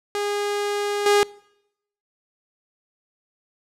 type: tone with level steps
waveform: sawtooth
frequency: 409.8 Hz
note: G#4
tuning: 23 cents flat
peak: -19 / -11 dBFS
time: 0.15-1.23 s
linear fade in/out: 0 ms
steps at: 1.06 s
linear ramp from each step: 2 ms
effects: noise-tail reverb RT60 0.8 s tail -24 dB re dry + low-pass 10000 Hz 12 dB/octave